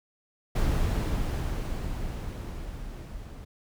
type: noise with level ramp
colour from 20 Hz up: brown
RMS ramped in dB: -24 to -42 dBFS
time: 0.55-3.45 s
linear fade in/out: 10 ms
effects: none